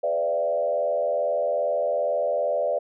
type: tone with frequency modulation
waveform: sine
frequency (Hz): 587.3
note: D5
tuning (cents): 0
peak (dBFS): -21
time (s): 0.03-2.79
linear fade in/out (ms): 10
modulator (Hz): 82.4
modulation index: 1.1
effects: none